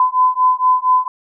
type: beating tone pair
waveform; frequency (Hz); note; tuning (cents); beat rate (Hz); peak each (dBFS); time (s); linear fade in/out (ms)
sine; 1011 / 1015.3; B5 / B5; +40 / +48; 4.3; -14; 0-1.08; 2
effects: none